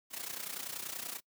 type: noise with amplitude modulation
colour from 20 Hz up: white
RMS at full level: -38 dBFS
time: 0.1-1.21 s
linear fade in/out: 50 ms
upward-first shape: sine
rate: 30.4 Hz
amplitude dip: 75%
effects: noise-tail reverb RT60 0.1 s tail -23 dB re dry + high-pass 150 Hz 12 dB/octave